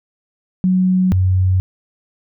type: tone pair in turn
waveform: sine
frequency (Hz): 185 / 93.01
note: F#3 / F#2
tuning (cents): 0 / +10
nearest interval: octave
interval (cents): 1190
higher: first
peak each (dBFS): -11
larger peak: neither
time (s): 0.64-1.12 / 1.12-1.6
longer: neither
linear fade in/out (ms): 0
effects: none